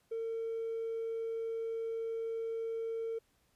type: tone with hard clipping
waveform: sine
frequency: 453.9 Hz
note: A#4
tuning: 46 cents flat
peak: -35 dBFS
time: 0.11-3.19 s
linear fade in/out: 10 ms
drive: 1 dB
effects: pink hiss -73 dBFS RMS until 3.55 s + resampled to 32000 Hz